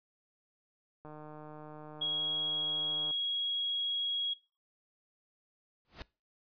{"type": "click train", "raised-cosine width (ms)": 1, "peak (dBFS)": -35, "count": 314, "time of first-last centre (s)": [1.05, 3.109], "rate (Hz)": 152}
{"type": "tone", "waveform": "sine", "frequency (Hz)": 3309, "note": "G#7", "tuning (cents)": -7, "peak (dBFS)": -30, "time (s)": [2.01, 4.34], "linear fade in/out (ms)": 10}
{"type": "noise with exponential growth", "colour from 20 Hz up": "pink", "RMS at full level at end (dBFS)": -41, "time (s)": [5.85, 6.02], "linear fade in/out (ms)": 0, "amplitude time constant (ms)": 35}
{"effects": ["noise-tail reverb RT60 0.3 s tail -22 dB re dry", "resampled to 11025 Hz"]}